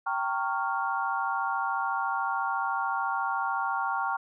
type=chord; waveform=sine; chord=G half-diminished seventh; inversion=none; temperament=equal with one note detuned; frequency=784 / 917.9 / 1108.7 / 1396.9 Hz; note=G5 / Bb5 / Db6 / F6; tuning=0 / -27 / 0 / 0 cents; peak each=-32 dBFS; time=0.06-4.17 s; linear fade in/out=10 ms; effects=none